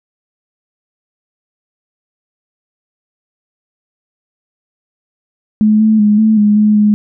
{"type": "tone with pitch steps", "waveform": "sine", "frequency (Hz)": [213.9, 218, 209.1, 218.6, 208.4, 211.7, 209.5], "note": ["A3", "A3", "G#3", "A3", "G#3", "G#3", "G#3"], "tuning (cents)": [-49, -16, 12, -11, 6, 33, 15], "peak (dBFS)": -6, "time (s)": [5.61, 6.94], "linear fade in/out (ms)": 0, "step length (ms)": 190, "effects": []}